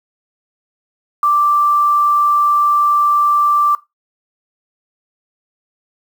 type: tone with quantisation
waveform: sine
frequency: 1174.7 Hz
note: D6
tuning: in tune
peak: -10 dBFS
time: 1.23-3.75 s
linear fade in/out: 2 ms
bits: 6
effects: noise-tail reverb RT60 0.2 s tail -17 dB re dry